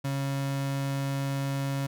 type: tone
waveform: 35% pulse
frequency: 137.8 Hz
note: C#3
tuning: 10 cents flat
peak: -26 dBFS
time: 0.04-1.87 s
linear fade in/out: 10 ms
effects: none